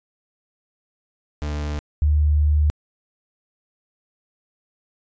40% pulse / sine tone pair in turn, 74.1 / 74.79 Hz, D2 / D2, +16 / +32 cents, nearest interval unison, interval 16 cents, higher second, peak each -23 / -14 dBFS, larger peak second, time 1.42-1.79 / 2.02-2.7 s, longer second, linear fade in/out 0 ms, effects resampled to 16000 Hz

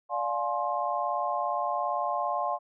sine chord, D half-diminished seventh, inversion none, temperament just, 587.3 / 704.8 / 845.8 / 1057.2 Hz, D5 / F5 / Ab5 / C6, 0 / +16 / +31 / +18 cents, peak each -34 / -31 / -33 / -31 dBFS, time 0.09-2.59 s, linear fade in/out 50 ms, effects none

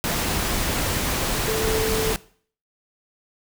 sine tone in noise, 440 Hz, A4, in tune, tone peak -23 dBFS, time 1.48-2.13 s, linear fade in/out 0 ms, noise pink, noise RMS -24 dBFS, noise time 0.04-2.16 s, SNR -2 dB, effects noise-tail reverb RT60 0.5 s tail -20 dB re dry

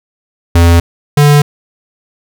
square tone pair in turn, 85 / 146.09 Hz, F2 / D3, -46 / -9 cents, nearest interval major sixth, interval 937 cents, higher second, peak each -4 dBFS, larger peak neither, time 0.55-0.8 / 1.17-1.42 s, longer neither, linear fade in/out 5 ms, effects none

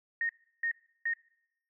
sine tone bursts, 1851 Hz, A#6, 13 cents flat, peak -28 dBFS, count 3, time 0.21-1.136 s, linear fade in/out 2 ms, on 82 ms, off 340 ms, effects noise-tail reverb RT60 0.8 s tail -24 dB re dry

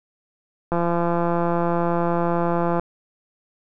click train, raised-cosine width 1 ms, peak -9 dBFS, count 356, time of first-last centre 0.72-2.796 s, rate 171 Hz, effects none

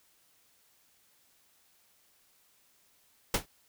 pink noise with exponential decay, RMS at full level -22 dBFS, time 3.34-3.46 s, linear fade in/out 5 ms, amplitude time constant 25 ms, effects white hiss -67 dBFS RMS until 3.68 s

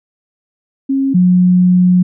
sine tone pair in turn, 270.8 / 180.74 Hz, C#4 / F#3, -40 / -40 cents, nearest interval perfect fifth, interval 700 cents, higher first, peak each -11 / -6 dBFS, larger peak second, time 0.89-1.14 / 1.14-2.03 s, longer second, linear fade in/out 10 ms, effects none

